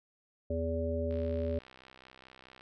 harmonic tone, 82.4 Hz, E2, in tune, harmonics 1 / 3 / 5 / 7, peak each -34 / -38 / -38 / -35 dBFS, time 0.5-1.59 s, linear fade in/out 5 ms
click train, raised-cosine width 0.3 ms, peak -37 dBFS, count 98, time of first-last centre 1.11-2.609 s, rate 64.7 Hz
effects none

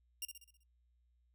10% pulse tone with echo, 2800 Hz, F7, 4 cents sharp, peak -30 dBFS, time 0.22-0.25 s, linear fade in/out 2 ms, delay 64 ms, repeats 6, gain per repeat -6 dB, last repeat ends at 0.634 s, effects noise-tail reverb RT60 0.1 s tail -19 dB re dry + added 60 Hz sine -70 dBFS peak until 1.34 s

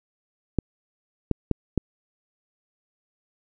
clicks, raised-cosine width 3 ms, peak -8 dBFS, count 4, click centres 0.587 / 1.313 / 1.513 / 1.777 s, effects none

